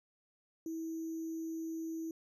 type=tone with sample-and-hold; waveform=sine; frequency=324.9 Hz; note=E4; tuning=25 cents flat; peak=-37 dBFS; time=0.66-2.11 s; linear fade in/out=2 ms; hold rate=6300 Hz; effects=resampled to 32000 Hz